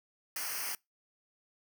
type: noise with comb filter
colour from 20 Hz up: white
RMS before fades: -37 dBFS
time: 0.36-0.75 s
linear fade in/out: 2 ms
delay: 0.27 ms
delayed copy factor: -0.95
effects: noise-tail reverb RT60 0.2 s tail -25 dB re dry